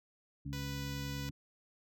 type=harmonic tone; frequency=69.7 Hz; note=C#2; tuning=10 cents sharp; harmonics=1 / 2 / 3 / 4; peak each=-45 / -40 / -50 / -45 dBFS; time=0.45-1.31 s; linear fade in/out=10 ms
type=tone; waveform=5% pulse; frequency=493.9 Hz; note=B4; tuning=in tune; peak=-32 dBFS; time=0.53-1.29 s; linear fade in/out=0 ms
effects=none